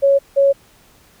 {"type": "tone pair in turn", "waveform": "sine", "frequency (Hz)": [554.4, 554.4], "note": ["C#5", "C#5"], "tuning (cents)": [0, 0], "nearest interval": "unison", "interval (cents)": 0, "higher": "neither", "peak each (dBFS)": -9, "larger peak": "neither", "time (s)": [[0.02, 0.19], [0.36, 0.53]], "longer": "neither", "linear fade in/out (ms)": 20, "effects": ["pink hiss -51 dBFS RMS until 1.2 s"]}